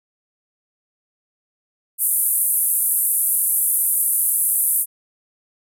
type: band-pass noise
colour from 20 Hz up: white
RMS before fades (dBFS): -19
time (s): 1.98-4.86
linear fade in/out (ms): 50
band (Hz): 9400 to 13000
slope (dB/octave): 48
effects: none